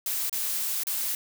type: noise with dropouts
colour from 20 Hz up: blue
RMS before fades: -29 dBFS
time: 0.06-1.15 s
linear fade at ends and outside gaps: 2 ms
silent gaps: 0.296-0.327 / 0.835-0.869 s
effects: none